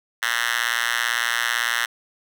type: tone with high-pass filter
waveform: 5% pulse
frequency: 117.9 Hz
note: A#2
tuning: 20 cents sharp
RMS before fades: -23 dBFS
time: 0.22-1.86 s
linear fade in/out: 10 ms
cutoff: 1900 Hz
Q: 3.6
effects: none

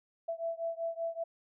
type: beating tone pair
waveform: sine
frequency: 663 / 668.2 Hz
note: E5 / E5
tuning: +10 / +23 cents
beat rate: 5.2 Hz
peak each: -36 / -37 dBFS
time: 0.28-1.24 s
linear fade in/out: 10 ms
effects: none

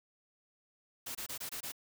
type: noise bursts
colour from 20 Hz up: white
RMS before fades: -41 dBFS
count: 6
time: 1.06-1.721 s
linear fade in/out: 10 ms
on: 91 ms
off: 23 ms
effects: none

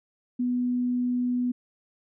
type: tone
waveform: sine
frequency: 246.9 Hz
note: B3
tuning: in tune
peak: -23 dBFS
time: 0.39-1.52 s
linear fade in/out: 10 ms
effects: none

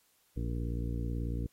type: harmonic tone with a mistuned harmonic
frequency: 58.27 Hz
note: A#1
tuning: in tune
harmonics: 1 / 2 / 3 / 4 / 5 / 6 / 7 / 8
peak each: -34 / -37 / -43 / -44 / -43 / -51 / -52 / -49 dBFS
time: 0.36-1.47 s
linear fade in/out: 10 ms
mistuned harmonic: 8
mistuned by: +19 cents
effects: white hiss -70 dBFS RMS until 1.52 s + AAC 48 kbps

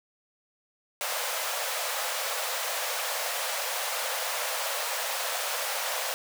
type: high-pass noise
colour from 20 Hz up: pink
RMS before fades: -31 dBFS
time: 1.01-6.14 s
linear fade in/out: 0 ms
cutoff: 490 Hz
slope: 96 dB/octave
effects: none

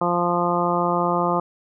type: harmonic tone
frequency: 174.61 Hz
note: F3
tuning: in tune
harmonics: 1 / 2 / 3 / 4 / 5 / 6 / 7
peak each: -26 / -26 / -26 / -26 / -26 / -26 / -26 dBFS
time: 0.01-1.4 s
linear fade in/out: 5 ms
effects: none

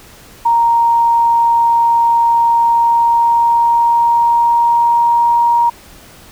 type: tone with pitch glide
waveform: sine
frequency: 932.3 to 942.6 Hz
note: A#5 to A#5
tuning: 0 to +19 cents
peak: -8 dBFS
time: 0.45-5.7 s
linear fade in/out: 10 ms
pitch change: +19 cents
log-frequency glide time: 2.63-5.58 s
effects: pink hiss -40 dBFS RMS until 6.31 s

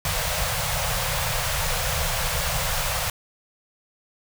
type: band-stop noise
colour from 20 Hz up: pink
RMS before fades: -25 dBFS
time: 0.05-3.1 s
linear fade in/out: 2 ms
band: 170 to 480 Hz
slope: 96 dB/octave
effects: none

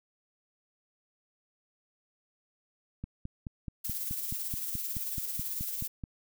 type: click train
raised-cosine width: 5 ms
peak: -25 dBFS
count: 15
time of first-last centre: 3.04-6.038 s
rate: 4.67 Hz
type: noise with tremolo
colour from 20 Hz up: violet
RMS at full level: -34 dBFS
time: 3.84-5.88 s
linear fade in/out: 10 ms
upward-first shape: sine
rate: 18 Hz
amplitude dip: 40%
effects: none

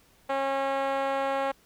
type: tone with band-pass filter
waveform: 5% pulse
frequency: 272.4 Hz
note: C#4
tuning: 30 cents flat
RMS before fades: -28 dBFS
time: 0.29-1.52 s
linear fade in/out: 10 ms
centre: 640 Hz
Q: 1.9
effects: pink hiss -61 dBFS RMS until 1.65 s

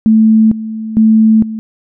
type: tone with tremolo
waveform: sine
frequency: 220 Hz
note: A3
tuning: in tune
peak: -4 dBFS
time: 0.06-1.59 s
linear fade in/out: 0 ms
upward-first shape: square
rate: 1.1 Hz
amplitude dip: 80%
effects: none

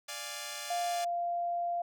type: chord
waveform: 5% pulse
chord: D diminished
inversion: none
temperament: equal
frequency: 587.3 / 698.5 / 830.6 Hz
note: D5 / F5 / Ab5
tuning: 0 / 0 / 0 cents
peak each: -30 / -33 / -32 dBFS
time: 0.08-1.05 s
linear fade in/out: 10 ms
type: tone with pitch glide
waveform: sine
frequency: 698.5 to 694.1 Hz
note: F5 to F5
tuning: 0 to -11 cents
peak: -30 dBFS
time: 0.7-1.82 s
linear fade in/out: 5 ms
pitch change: -11 cents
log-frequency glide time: 0.86-1.01 s
effects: none

